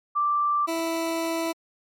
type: tone pair in turn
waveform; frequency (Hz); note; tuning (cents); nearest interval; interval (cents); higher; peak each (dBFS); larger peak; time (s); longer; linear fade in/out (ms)
sine / 20% pulse; 1174.7 / 329.6; D6 / E4; 0 / 0; octave + minor seventh; 2200; first; -20; neither; 0.15-0.67 / 0.67-1.53; second; 20
effects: MP3 64 kbps